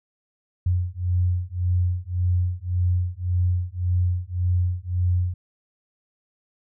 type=beating tone pair; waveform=sine; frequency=88.7 / 90.5 Hz; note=F2 / F#2; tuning=+27 / -38 cents; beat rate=1.8 Hz; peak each=-23 dBFS; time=0.66-5.34 s; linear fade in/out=5 ms; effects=none